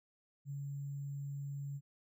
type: tone with sample-and-hold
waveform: sine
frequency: 141 Hz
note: C#3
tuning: 30 cents sharp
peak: -39 dBFS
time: 0.45-1.81 s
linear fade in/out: 50 ms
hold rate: 7350 Hz
effects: none